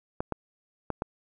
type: clicks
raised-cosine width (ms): 1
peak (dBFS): -15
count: 4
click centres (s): 0.205 / 0.323 / 0.903 / 1.021
effects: none